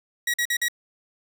sawtooth tone bursts, 1911 Hz, A#6, 43 cents sharp, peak -18 dBFS, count 4, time 0.27-0.684 s, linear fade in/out 5 ms, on 69 ms, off 46 ms, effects none

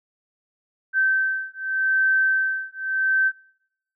sine beating tone pair, 1548 / 1548.84 Hz, G6 / G6, -22 / -21 cents, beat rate 0.84 Hz, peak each -22 dBFS, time 0.93-3.32 s, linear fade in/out 50 ms, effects noise-tail reverb RT60 0.8 s tail -25 dB re dry

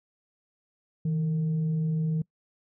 sine tone with frequency modulation, 160 Hz, D#3, 49 cents sharp, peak -24 dBFS, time 1.05-2.22 s, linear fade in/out 5 ms, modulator 294 Hz, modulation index 0.21, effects noise-tail reverb RT60 0.1 s tail -24 dB re dry

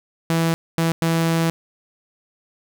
sawtooth tone bursts at uneven times, 164.81 Hz, E3, in tune, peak -13 dBFS, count 3, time 0.3-0.54 / 0.78-0.92 / 1.02-1.5 s, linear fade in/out 0 ms, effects none

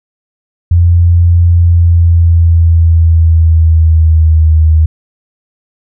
sine tone with pitch glide, 86.1 to 78.95 Hz, F2 to D#2, -24 to +26 cents, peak -3 dBFS, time 0.71-4.86 s, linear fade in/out 5 ms, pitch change -150 cents, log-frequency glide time 1.51-4.51 s, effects none

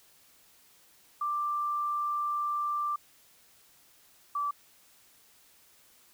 sine tone pair in turn, 1180 / 1159.1 Hz, D6 / D6, +8 / -23 cents, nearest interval unison, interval 31 cents, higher first, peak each -28 dBFS, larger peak neither, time 1.21-2.96 / 4.35-4.51 s, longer first, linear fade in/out 5 ms, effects white hiss -61 dBFS RMS until 6.13 s

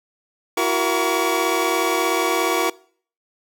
25% pulse tone cluster, 336.8 / 373.6 / 470 / 1136 Hz, E4 / F#4 / A#4 / C#6, +37 / +17 / +14 / +42 cents, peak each -20 dBFS, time 0.57-2.7 s, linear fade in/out 5 ms, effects noise-tail reverb RT60 0.5 s tail -22 dB re dry

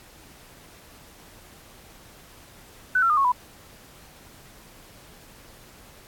sine tone with pitch steps, 1500 / 1351.9 / 1218.4 / 1098.1 / 989.6 Hz, F#6 / E6 / D#6 / C#6 / B5, +23 / +43 / -37 / -17 / +3 cents, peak -17 dBFS, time 2.95-3.32 s, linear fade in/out 5 ms, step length 74 ms, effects pink hiss -50 dBFS RMS until 6.07 s + AAC 64 kbps

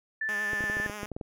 sine tone, 1760 Hz, A6, in tune, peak -28 dBFS, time 0.21-0.87 s, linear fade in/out 5 ms
5% pulse tone with vibrato, 207.7 Hz, G#3, in tune, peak -26 dBFS, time 0.29-1.06 s, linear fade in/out 0 ms, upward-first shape triangle, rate 9.4 Hz, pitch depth 40 cents each way
clicks, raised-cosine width 2 ms, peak -23 dBFS, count 12, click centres 0.533 / 0.607 / 0.64 / 0.699 / 0.769 / 0.8 / 0.862 / 0.898 / 1.032 / 1.117 / 1.165 / 1.212 s
effects none

